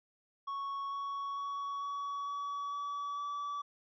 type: tone with pitch steps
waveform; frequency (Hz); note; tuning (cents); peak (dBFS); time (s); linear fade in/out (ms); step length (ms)
triangle; 1108.7 / 1115.8 / 1122.9 / 1130 / 1137.2 / 1144.5 / 1151.8; C#6 / C#6 / C#6 / C#6 / C#6 / D6 / D6; 0 / +11 / +22 / +33 / +44 / -45 / -34; -34; 0.47-3.62; 10; 450
effects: resampled to 16000 Hz